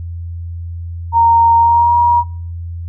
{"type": "tone with pitch glide", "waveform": "sine", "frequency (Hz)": [926, 953.1], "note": ["A#5", "A#5"], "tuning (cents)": [-12, 38], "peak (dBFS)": -7, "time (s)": [1.12, 2.24], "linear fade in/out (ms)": 50, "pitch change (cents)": 50, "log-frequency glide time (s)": [1.57, 1.97], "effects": ["noise-tail reverb RT60 0.5 s tail -22 dB re dry", "added 85 Hz sine -22 dBFS peak until 2.88 s"]}